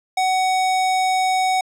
square tone, 750 Hz, F#5, 23 cents sharp, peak -17 dBFS, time 0.17-1.61 s, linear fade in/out 5 ms, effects low-pass 9000 Hz 12 dB/octave

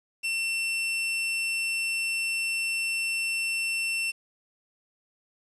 40% pulse tone, 2700 Hz, E7, 41 cents sharp, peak -25 dBFS, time 0.23-4.12 s, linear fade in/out 20 ms, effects resampled to 24000 Hz + 9-bit

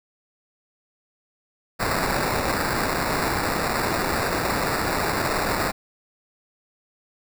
blue noise with sample-and-hold, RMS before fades -24 dBFS, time 1.79-5.72 s, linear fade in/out 20 ms, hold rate 3150 Hz, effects none

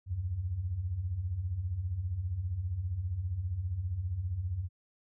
sine beating tone pair, 77.78 / 92.78 Hz, D#2 / F#2, 0 / +5 cents, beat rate 15 Hz, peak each -39 / -32 dBFS, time 0.06-4.69 s, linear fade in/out 50 ms, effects none

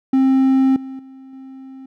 triangle tone with level steps, 265.1 Hz, C4, 23 cents sharp, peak -9 / -26 / -35 / -32 dBFS, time 0.13-1.86 s, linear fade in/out 5 ms, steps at 0.76 / 0.99 / 1.33 s, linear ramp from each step 2 ms, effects none

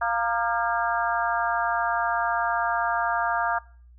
harmonic tone with a mistuned harmonic, 232.1 Hz, A#3, 7 cents flat, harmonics 3 / 4 / 5 / 6 / 7, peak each -27 / -28 / -29 / -30 / -30 dBFS, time 0.01-3.59 s, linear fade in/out 10 ms, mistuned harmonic 5, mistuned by +52 cents, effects noise-tail reverb RT60 0.5 s tail -24 dB re dry + added 60 Hz sine -48 dBFS peak until 3.98 s

